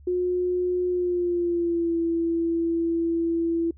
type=tone with pitch glide; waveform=sine; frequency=360 to 334 Hz; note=F#4 to E4; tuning=-47 to +23 cents; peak=-21 dBFS; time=0.07-3.71 s; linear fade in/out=5 ms; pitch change=-130 cents; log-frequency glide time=0.89-1.98 s; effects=noise-tail reverb RT60 0.1 s tail -25 dB re dry + added 71 Hz sine -46 dBFS peak until 3.77 s